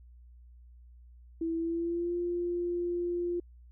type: tone with pitch glide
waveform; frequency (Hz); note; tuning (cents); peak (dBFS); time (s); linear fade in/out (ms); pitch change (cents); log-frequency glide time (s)
sine; 329.6 to 349; E4 to F4; 0 to -1; -29; 1.41-3.4; 5; +99; 1.57-2.15
effects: added 60 Hz sine -51 dBFS peak until 3.71 s